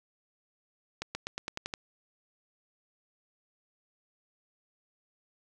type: accelerating click train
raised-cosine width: 0.2 ms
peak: -17 dBFS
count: 8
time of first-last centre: 1.02-1.738 s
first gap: 130 ms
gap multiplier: 0.92
effects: none